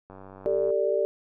click train, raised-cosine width 1 ms, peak -31 dBFS, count 59, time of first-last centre 0.1-0.704 s, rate 96.1 Hz
sine chord, G suspended second, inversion none, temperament equal with one note detuned, 392 / 448.2 / 587.3 Hz, G4 / A4 / D5, 0 / +32 / 0 cents, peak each -27 / -27 / -25 dBFS, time 0.46-1.05 s, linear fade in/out 0 ms
effects none

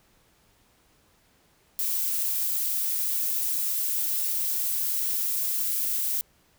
violet noise, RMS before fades -27 dBFS, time 1.79-6.21 s, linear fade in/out 0 ms, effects pink hiss -63 dBFS RMS until 6.58 s

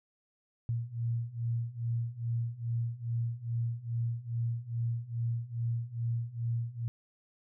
sine beating tone pair, 115.7 / 118.1 Hz, A#2 / A#2, -13 / +23 cents, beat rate 2.4 Hz, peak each -35 / -33 dBFS, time 0.69-6.88 s, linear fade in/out 0 ms, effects none

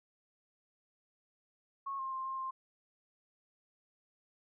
sine tone with pitch steps, 1096 / 1062 / 1053 / 1061 / 1054 Hz, C#6 / C6 / C6 / C6 / C6, -20 / +25 / +11 / +24 / +12 cents, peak -36 dBFS, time 1.86-2.51 s, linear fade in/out 10 ms, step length 130 ms, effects none

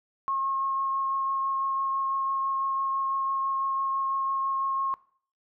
sine tone with vibrato, 1081 Hz, C#6, 44 cents flat, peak -25 dBFS, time 0.28-4.94 s, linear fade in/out 0 ms, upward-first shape triangle, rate 6 Hz, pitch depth 10 cents each way, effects noise-tail reverb RT60 0.5 s tail -20 dB re dry

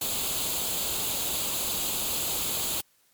white noise with comb filter, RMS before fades -29 dBFS, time 0.01-2.81 s, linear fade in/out 5 ms, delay 0.27 ms, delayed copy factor +0.65, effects white hiss -65 dBFS RMS until 3.13 s + MP3 96 kbps

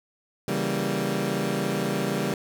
20% pulse chord, C# diminished seventh, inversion none, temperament equal, 138.59 / 164.81 / 196 / 233.1 Hz, C#3 / E3 / G3 / Bb3, 0 / 0 / 0 / 0 cents, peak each -26 / -27 / -23 / -27 dBFS, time 0.48-2.34 s, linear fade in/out 2 ms, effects none

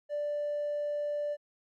triangle tone, 587.3 Hz, D5, in tune, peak -27 dBFS, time 0.09-1.37 s, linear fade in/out 50 ms, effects tanh soft clip ceiling -27 dBFS + Opus 48 kbps

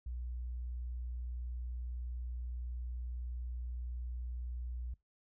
sine tone, 60.8 Hz, B1, 26 cents flat, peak -38 dBFS, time 0.06-4.94 s, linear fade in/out 5 ms, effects noise-tail reverb RT60 0.2 s tail -23 dB re dry

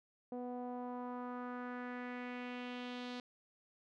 sawtooth tone with low-pass filter sweep, 246.9 Hz, B3, in tune, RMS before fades -44 dBFS, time 0.32-3.2 s, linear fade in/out 2 ms, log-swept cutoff 620 to 4100 Hz, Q 2.4, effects none

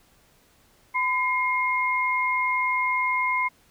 sine tone pair together, 1009.5 / 2139 Hz, B5 / C7, +38 / +38 cents, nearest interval octave + minor second, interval 1300 cents, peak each -24 dBFS, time 0.94-3.49 s, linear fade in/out 20 ms, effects pink hiss -60 dBFS RMS until 3.7 s

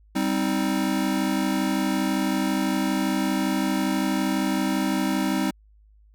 square chord, C minor, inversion second, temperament just, 196.22 / 261.6 / 314 Hz, G3 / C4 / Eb4, +2 / 0 / +16 cents, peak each -27 dBFS, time 0.15-5.51 s, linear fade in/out 10 ms, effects added 52 Hz sine -52 dBFS peak until 6.14 s

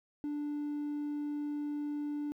triangle tone, 293.7 Hz, D4, in tune, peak -31 dBFS, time 0.24-2.32 s, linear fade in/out 0 ms, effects tanh soft clip ceiling -28 dBFS + 12-bit

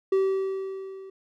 triangle tone with level ramp, 384.9 Hz, G4, 32 cents flat, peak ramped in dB -16 to -38 dBFS, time 0.12-1.1 s, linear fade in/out 5 ms, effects none

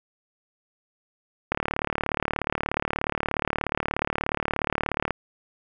click train, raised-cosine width 0.5 ms, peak -9 dBFS, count 133, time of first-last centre 1.52-5.107 s, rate 36.8 Hz, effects none

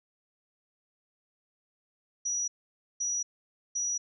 sine tone bursts, 5830 Hz, F#8, 26 cents flat, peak -28 dBFS, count 3, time 2.25-3.98 s, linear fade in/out 10 ms, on 230 ms, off 520 ms, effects none

